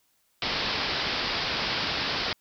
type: low-pass noise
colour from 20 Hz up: white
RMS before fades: -29 dBFS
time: 0.42-2.33 s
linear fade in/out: 2 ms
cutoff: 5200 Hz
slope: 96 dB/octave
effects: white hiss -69 dBFS RMS until 2.4 s